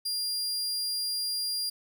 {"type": "tone", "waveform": "sawtooth", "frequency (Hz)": 4800, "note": "D8", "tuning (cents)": 37, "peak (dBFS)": -26, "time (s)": [0.05, 1.7], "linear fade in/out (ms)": 10, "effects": ["10-bit"]}